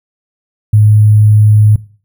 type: tone with sample-and-hold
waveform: sine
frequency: 106.1 Hz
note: G#2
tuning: 38 cents sharp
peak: -3 dBFS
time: 0.73-1.76 s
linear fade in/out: 5 ms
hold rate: 11025 Hz
effects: noise-tail reverb RT60 0.4 s tail -19 dB re dry